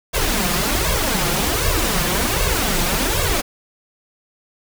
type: noise with flanger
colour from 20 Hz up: pink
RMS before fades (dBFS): -19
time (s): 0.13-3.42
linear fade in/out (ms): 20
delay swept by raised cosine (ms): 1.8 to 5.8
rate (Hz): 1.3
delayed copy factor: +1
effects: none